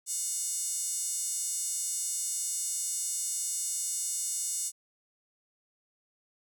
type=tone with high-pass filter; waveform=5% pulse; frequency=723 Hz; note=F#5; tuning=40 cents flat; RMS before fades=-33 dBFS; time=0.06-4.72 s; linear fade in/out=50 ms; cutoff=7700 Hz; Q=2.3; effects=none